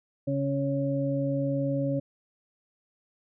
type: harmonic tone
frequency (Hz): 138.7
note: C#3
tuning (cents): +1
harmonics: 1 / 2 / 4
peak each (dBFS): -29 / -29 / -30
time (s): 0.27-2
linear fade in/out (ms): 10
effects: none